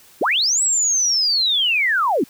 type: linear two-way sweep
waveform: sine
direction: up then down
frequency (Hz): 213.8 to 7902 to 213.8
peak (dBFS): -15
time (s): 0.21-2.24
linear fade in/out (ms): 5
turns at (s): 0.62
effects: white hiss -49 dBFS RMS until 2.29 s